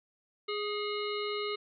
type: harmonic tone with a mistuned harmonic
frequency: 415.3 Hz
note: G#4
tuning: in tune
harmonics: 1 / 3 / 5 / 7 / 9 / 10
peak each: -34 / -39 / -41 / -42 / -44 / -44 dBFS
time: 0.48-1.56 s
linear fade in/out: 10 ms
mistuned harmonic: 5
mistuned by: +54 cents
effects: none